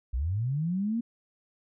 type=linear sweep; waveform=sine; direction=up; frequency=54.4 to 239.1 Hz; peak=-26 dBFS; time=0.13-1.01 s; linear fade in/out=10 ms; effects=none